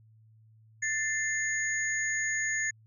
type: tone cluster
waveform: sine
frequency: 1772 / 2083 / 6690 Hz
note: A6 / C7 / G#8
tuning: +12 / -8 / +12 cents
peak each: -30 / -34 / -34 dBFS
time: 0.82-2.71 s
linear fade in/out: 10 ms
effects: added 110 Hz sine -56 dBFS peak until 2.86 s